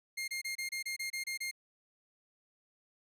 sawtooth tone bursts, 2123 Hz, C7, 25 cents sharp, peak -32 dBFS, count 10, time 0.17-1.513 s, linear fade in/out 10 ms, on 110 ms, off 27 ms, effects resampled to 32000 Hz

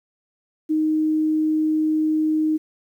sine tone, 311.1 Hz, D#4, in tune, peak -17 dBFS, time 0.69-2.58 s, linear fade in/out 20 ms, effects 9-bit

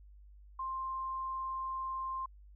sine tone, 1053 Hz, C6, 11 cents sharp, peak -35 dBFS, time 0.59-2.26 s, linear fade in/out 5 ms, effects added 50 Hz sine -53 dBFS peak until 2.55 s

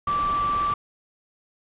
sine tone in noise, 1165 Hz, D6, 14 cents flat, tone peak -21 dBFS, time 0.07-0.74 s, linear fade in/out 5 ms, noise pink, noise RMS -34 dBFS, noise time 0.07-0.74 s, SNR +10 dB, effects resampled to 8000 Hz

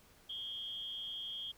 sine tone with amplitude modulation, 3245 Hz, G#7, 41 cents flat, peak -37 dBFS, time 0.29-1.52 s, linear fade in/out 10 ms, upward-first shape sine, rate 232 Hz, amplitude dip 65%, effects pink hiss -64 dBFS RMS until 1.57 s

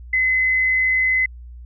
sine tone, 2037 Hz, C7, 47 cents flat, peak -15 dBFS, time 0.13-1.26 s, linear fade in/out 5 ms, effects added 60 Hz sine -35 dBFS peak until 1.65 s

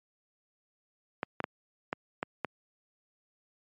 clicks, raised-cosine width 0.5 ms, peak -15 dBFS, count 6, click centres 1.231 / 1.403 / 1.441 / 1.929 / 2.229 / 2.447 s, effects high-pass 150 Hz 12 dB/octave + MP3 48 kbps

